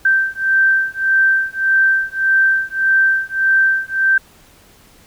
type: beating tone pair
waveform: sine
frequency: 1562 / 1563.7 Hz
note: G6 / G6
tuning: -7 / -5 cents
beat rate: 1.7 Hz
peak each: -15 dBFS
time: 0.05-4.18 s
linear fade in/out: 5 ms
effects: pink hiss -48 dBFS RMS until 5.06 s